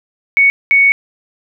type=tone bursts at uneven times; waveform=sine; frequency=2224 Hz; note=C#7; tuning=5 cents sharp; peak=-6 dBFS; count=2; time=0.37-0.5 / 0.71-0.92 s; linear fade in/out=0 ms; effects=none